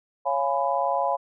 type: chord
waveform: sine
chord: C# dominant seventh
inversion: none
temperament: just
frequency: 554.4 / 693 / 831.5 / 997.9 Hz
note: C#5 / E#5 / G#5 / B5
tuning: 0 / -14 / +2 / +18 cents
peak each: -27 dBFS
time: 0.25-1.17 s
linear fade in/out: 20 ms
effects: none